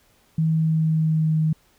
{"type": "tone with pitch glide", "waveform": "sine", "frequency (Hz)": [160, 157.07], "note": ["D#3", "D#3"], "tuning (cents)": [49, 17], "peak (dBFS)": -17, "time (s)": [0.38, 1.53], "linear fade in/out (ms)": 5, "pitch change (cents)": -32, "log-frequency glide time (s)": [0.51, 1.39], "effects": ["pink hiss -60 dBFS RMS until 1.78 s"]}